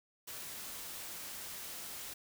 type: noise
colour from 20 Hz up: white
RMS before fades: -45 dBFS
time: 0.27-2.14 s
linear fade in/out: 10 ms
effects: none